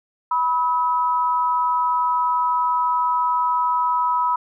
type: tone pair together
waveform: sine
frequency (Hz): 983 / 1282.8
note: B5 / E6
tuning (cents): -8 / -48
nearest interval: perfect fourth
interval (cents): 460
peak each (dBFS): -18 / -23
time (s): 0.31-4.36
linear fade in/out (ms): 5
effects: none